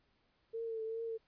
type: tone with vibrato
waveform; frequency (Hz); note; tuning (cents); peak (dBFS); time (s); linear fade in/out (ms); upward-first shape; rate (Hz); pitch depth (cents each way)
sine; 450; A4; +39; -37; 0.53-1.18; 20; triangle; 2.5; 39
effects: pink hiss -75 dBFS RMS until 1.27 s + resampled to 11025 Hz